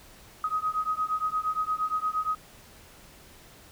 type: beating tone pair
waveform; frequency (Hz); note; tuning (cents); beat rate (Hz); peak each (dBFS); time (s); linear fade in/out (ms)
sine; 1255 / 1263.6; D#6 / D#6; +15 / +26; 8.6; -29; 0.44-2.35; 2
effects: pink hiss -52 dBFS RMS until 3.71 s